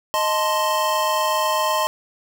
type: chord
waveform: square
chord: A diminished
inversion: second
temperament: equal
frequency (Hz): 622.3 / 880 / 1046.5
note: Eb5 / A5 / C6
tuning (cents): 0 / 0 / 0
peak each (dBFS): -24 / -25 / -22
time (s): 0.14-1.87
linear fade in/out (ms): 0
effects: none